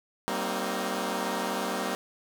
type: chord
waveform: 10% pulse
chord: C minor seventh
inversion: second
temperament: equal with one note detuned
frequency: 191.96 / 233.1 / 261.6 / 311.1 Hz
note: G3 / Bb3 / C4 / Eb4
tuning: -36 / 0 / 0 / 0 cents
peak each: -25 / -25 / -27 / -29 dBFS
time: 0.28-1.95 s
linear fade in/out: 0 ms
effects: none